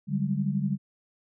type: tone cluster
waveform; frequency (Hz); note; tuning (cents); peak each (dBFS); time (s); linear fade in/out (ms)
sine; 144.4 / 190 / 202; D3 / F#3 / G#3; -29 / +46 / -48; -29; 0.07-0.78; 50
effects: none